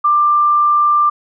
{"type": "tone", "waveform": "sine", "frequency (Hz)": 1186, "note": "D6", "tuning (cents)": 17, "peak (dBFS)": -9, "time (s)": [0.04, 1.1], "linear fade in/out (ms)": 10, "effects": []}